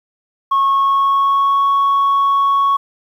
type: tone with pitch glide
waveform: sine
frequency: 1095 to 1110.3 Hz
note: C#6 to C#6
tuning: -22 to +2 cents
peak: -9 dBFS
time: 0.51-2.77 s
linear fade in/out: 10 ms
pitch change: +24 cents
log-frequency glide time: 0.66-1.65 s
effects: tanh soft clip ceiling -9 dBFS + 8-bit